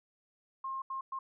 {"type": "tone bursts at uneven times", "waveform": "sine", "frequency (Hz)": 1067, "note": "C6", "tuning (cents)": 34, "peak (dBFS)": -35, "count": 3, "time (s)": [[0.64, 0.82], [0.9, 1.01], [1.12, 1.19]], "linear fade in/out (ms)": 5, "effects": []}